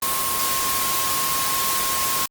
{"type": "tone in noise", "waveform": "sine", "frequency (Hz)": 1074, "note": "C6", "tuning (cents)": 45, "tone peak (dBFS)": -26, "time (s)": [0.02, 2.26], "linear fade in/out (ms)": 5, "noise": "white", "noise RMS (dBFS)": -23, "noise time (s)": [0.02, 2.26], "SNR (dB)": -6, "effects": ["Opus 24 kbps"]}